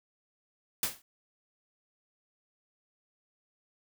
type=noise with exponential decay; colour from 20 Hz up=white; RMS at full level=-26 dBFS; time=0.83-1.02 s; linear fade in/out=2 ms; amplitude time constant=40 ms; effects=none